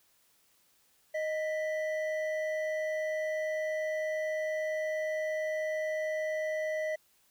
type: tone pair together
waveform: triangle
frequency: 622.3 / 1975.7 Hz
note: D#5 / B6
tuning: 0 / 0 cents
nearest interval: octave + minor sixth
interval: 2000 cents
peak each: -29 / -37 dBFS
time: 1.14-6.96 s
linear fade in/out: 10 ms
effects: white hiss -68 dBFS RMS until 7.3 s